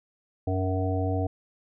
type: harmonic tone with a mistuned harmonic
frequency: 93.3 Hz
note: F#2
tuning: 15 cents sharp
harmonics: 1 / 3 / 5 / 7 / 8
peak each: -26 / -31 / -33 / -34 / -35 dBFS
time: 0.47-1.27 s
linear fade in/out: 5 ms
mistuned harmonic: 3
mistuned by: +23 cents
effects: none